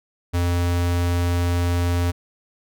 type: tone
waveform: square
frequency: 87.31 Hz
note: F2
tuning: in tune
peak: -19 dBFS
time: 0.33-2.12 s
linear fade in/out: 20 ms
effects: none